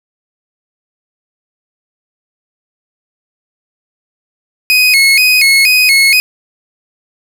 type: tone with vibrato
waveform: 30% pulse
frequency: 2336 Hz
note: D7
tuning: 10 cents flat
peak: -3 dBFS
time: 4.7-6.2 s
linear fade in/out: 0 ms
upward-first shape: square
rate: 2.1 Hz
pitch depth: 120 cents each way
effects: none